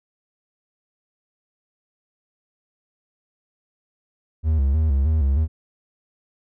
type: tone with vibrato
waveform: triangle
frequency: 73.4 Hz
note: D2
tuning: in tune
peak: -14 dBFS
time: 4.43-5.48 s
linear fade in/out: 50 ms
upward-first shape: square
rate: 3.2 Hz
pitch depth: 120 cents each way
effects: none